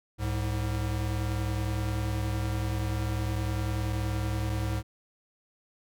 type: tone pair together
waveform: square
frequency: 65.9 / 106.32 Hz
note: C2 / G#2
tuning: +13 / +41 cents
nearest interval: minor sixth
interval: 828 cents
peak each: -33 / -30 dBFS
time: 0.18-4.83 s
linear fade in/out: 50 ms
effects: none